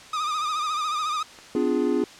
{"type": "tone with vibrato", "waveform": "45% pulse", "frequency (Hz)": 1228, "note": "D#6", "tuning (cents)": -23, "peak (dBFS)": -24, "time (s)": [0.13, 1.23], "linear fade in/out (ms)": 5, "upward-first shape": "sine", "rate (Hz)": 14, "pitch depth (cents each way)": 65}
{"type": "click", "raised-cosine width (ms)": 0.5, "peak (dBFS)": -30, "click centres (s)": 1.388}
{"type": "chord", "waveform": "triangle", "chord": "B diminished seventh", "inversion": "none", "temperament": "equal with one note detuned", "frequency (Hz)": [253.3, 293.7, 349.2, 415.3], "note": ["B3", "D4", "F4", "Ab4"], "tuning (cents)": [44, 0, 0, 0], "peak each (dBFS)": -24, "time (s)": [1.55, 2.04], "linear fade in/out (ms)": 2}
{"effects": ["white hiss -45 dBFS RMS until 2.19 s", "low-pass 6000 Hz 12 dB/octave"]}